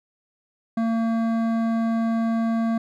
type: tone with hard clipping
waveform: sine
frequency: 227.4 Hz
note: A#3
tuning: 43 cents flat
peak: -22 dBFS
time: 0.77-2.78 s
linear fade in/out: 5 ms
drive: 12 dB
effects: none